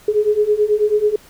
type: beating tone pair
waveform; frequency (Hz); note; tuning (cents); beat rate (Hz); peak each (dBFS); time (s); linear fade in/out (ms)
sine; 415.3 / 424.5; G#4 / G#4; 0 / +38; 9.2; -17 / -15; 0.08-1.16; 5
effects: pink hiss -46 dBFS RMS until 1.29 s